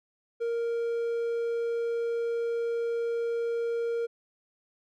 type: tone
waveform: triangle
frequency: 466.2 Hz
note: A#4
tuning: in tune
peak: -25 dBFS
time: 0.4-4.07 s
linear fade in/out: 20 ms
effects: none